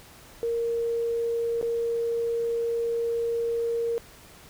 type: tone with dropouts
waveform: sine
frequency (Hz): 465.3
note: A#4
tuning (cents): -3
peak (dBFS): -24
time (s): 0.43-3.98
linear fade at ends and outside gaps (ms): 0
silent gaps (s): 1.613-1.627
effects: pink hiss -50 dBFS RMS until 4.49 s